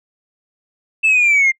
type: linear sweep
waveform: sine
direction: down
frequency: 2652 to 2093 Hz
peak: -8 dBFS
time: 1.03-1.52 s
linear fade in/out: 20 ms
effects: noise-tail reverb RT60 0.1 s tail -25 dB re dry + tanh soft clip ceiling -8 dBFS